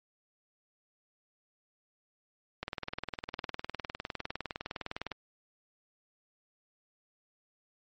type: click train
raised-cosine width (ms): 0.3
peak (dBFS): -19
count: 50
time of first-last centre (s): 2.63-5.117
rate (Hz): 19.7
effects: MP3 32 kbps